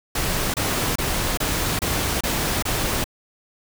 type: noise bursts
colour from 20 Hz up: pink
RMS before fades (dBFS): -23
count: 7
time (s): 0.15-3.042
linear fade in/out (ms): 5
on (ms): 390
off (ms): 27
effects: none